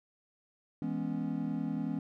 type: chord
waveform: triangle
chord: C# minor seventh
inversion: first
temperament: equal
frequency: 164.81 / 207.7 / 246.9 / 277.2 Hz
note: E3 / G#3 / B3 / C#4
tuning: 0 / 0 / 0 / 0 cents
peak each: -36 / -36 / -35 / -35 dBFS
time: 0.82-1.99 s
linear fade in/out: 2 ms
effects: none